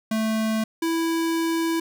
square tone pair in turn, 220 / 329.6 Hz, A3 / E4, 0 / 0 cents, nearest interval perfect fifth, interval 700 cents, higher second, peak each -22 dBFS, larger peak neither, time 0.11-0.64 / 0.82-1.8 s, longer second, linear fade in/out 5 ms, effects none

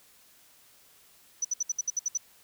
sine tone bursts, 5960 Hz, F#8, 12 cents sharp, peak -25 dBFS, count 9, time 1.42-2.175 s, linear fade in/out 5 ms, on 27 ms, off 64 ms, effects white hiss -59 dBFS RMS until 2.43 s

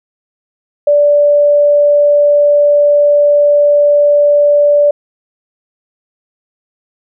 sine tone, 583 Hz, D5, 13 cents flat, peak -5 dBFS, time 0.87-4.91 s, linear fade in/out 5 ms, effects none

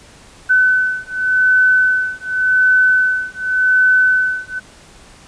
sine beating tone pair, 1510 / 1510.88 Hz, F#6 / F#6, +35 / +36 cents, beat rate 0.88 Hz, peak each -14 dBFS, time 0.49-4.6 s, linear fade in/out 20 ms, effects pink hiss -43 dBFS RMS until 5.27 s + resampled to 22050 Hz

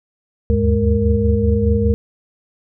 sine tone cluster, 74.7 / 79.7 / 101 / 209.6 / 464.7 Hz, D2 / D#2 / G#2 / G#3 / A#4, +30 / +42 / -48 / +16 / -5 cents, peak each -19 dBFS, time 0.5-1.94 s, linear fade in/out 0 ms, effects none

